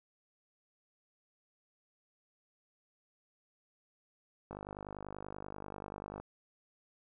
click train, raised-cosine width 1 ms, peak -29 dBFS, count 86, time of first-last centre 4.51-6.2 s, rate 50.3 Hz, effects none

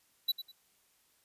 square tone with echo, 3951 Hz, B7, in tune, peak -27 dBFS, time 0.28-0.32 s, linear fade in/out 10 ms, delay 100 ms, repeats 2, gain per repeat -12 dB, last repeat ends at 0.52 s, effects white hiss -70 dBFS RMS until 1.24 s + resampled to 32000 Hz

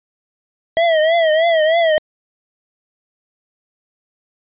square tone with vibrato, 648 Hz, E5, 30 cents flat, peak -12 dBFS, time 0.77-1.98 s, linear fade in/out 0 ms, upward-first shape triangle, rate 3.2 Hz, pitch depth 110 cents each way, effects resampled to 8000 Hz

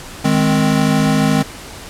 square chord, Ab major, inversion second, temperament equal, 155.56 / 207.7 / 261.6 Hz, Eb3 / Ab3 / C4, 0 / 0 / 0 cents, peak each -17 dBFS, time 0.24-1.43 s, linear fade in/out 10 ms, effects pink hiss -33 dBFS RMS until 1.89 s + low-pass 11000 Hz 12 dB/octave

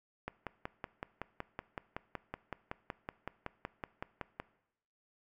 click train, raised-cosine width 0.5 ms, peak -23 dBFS, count 23, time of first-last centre 0.28-4.4 s, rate 5.34 Hz, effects noise-tail reverb RT60 0.8 s tail -19 dB re dry

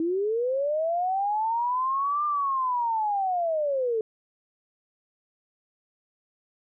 sine linear two-way sweep, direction up then down, 317.7 to 1200 to 429.3 Hz, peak -23 dBFS, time 0-4.01 s, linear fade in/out 2 ms, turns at 2.25 s, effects none

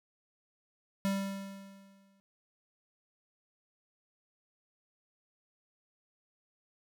square tone with exponential decay, 196 Hz, G3, in tune, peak -28 dBFS, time 1.05-2.2 s, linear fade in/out 0 ms, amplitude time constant 250 ms, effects none

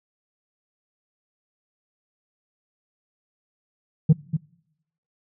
sine tone with echo, 155.56 Hz, D#3, in tune, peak -7 dBFS, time 4.09-4.13 s, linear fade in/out 10 ms, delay 240 ms, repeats 1, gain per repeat -11 dB, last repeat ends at 4.37 s, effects noise-tail reverb RT60 0.8 s tail -24 dB re dry + tanh soft clip ceiling -9 dBFS

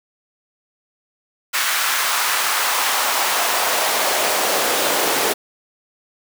pink noise with high-pass filter sweep, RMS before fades -19 dBFS, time 1.53-5.34 s, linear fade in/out 20 ms, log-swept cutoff 1400 to 420 Hz, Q 1.4, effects none

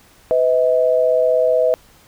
sine tone pair together, 502.2 / 638 Hz, B4 / D#5, +29 / +43 cents, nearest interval major third, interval 414 cents, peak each -15 dBFS, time 0.31-1.74 s, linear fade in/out 0 ms, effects pink hiss -50 dBFS RMS until 2.07 s

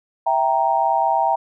sine chord, E diminished, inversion none, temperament equal, 659.3 / 784 / 932.3 Hz, E5 / G5 / Bb5, 0 / 0 / 0 cents, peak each -22 / -19 / -19 dBFS, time 0.26-1.36 s, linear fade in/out 10 ms, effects none

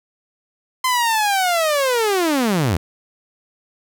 sawtooth linear sweep, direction down, 1037 to 73.7 Hz, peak -12 dBFS, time 0.84-2.77 s, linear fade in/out 5 ms, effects none

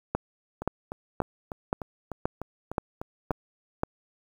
two click trains, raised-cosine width 1 ms, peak -11 / -20 dBFS, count 8 / 10, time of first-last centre 0.15-3.834 / 0.62-3.315 s, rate 1.9 / 3.34 Hz, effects 8-bit

